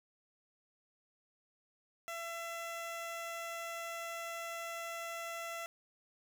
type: tone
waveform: 15% pulse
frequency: 672 Hz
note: E5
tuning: 33 cents sharp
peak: -34 dBFS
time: 2.08-5.66 s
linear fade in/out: 0 ms
effects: none